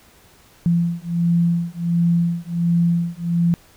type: beating tone pair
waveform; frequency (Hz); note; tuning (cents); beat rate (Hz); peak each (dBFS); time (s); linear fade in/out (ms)
sine; 170 / 171.4; F3 / F3; -46 / -32; 1.4; -19; 0.66-3.54; 0
effects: pink hiss -51 dBFS RMS until 3.76 s